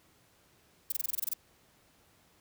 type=noise bursts; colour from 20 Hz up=violet; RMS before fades=-31 dBFS; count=10; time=0.9-1.336 s; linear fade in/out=5 ms; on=22 ms; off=24 ms; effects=pink hiss -65 dBFS RMS until 2.4 s + high-pass 60 Hz 12 dB/octave